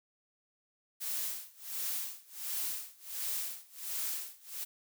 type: noise with tremolo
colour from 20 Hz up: blue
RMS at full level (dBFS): -35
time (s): 1-4.65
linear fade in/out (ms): 20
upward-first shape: sine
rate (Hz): 1.4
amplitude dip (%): 95
effects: none